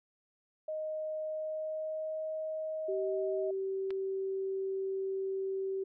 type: tone with pitch glide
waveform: sine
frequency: 622.3 to 628.8 Hz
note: D#5 to D#5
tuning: 0 to +18 cents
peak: -34 dBFS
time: 0.68-3.51 s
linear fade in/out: 5 ms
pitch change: +18 cents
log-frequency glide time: 1.23-2.23 s
type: tone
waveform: sine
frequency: 385.2 Hz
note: G4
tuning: 30 cents flat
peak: -32 dBFS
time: 2.88-5.84 s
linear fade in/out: 10 ms
type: clicks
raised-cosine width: 0.3 ms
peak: -30 / -40 dBFS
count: 2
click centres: 3.906 / 3.909 s
effects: none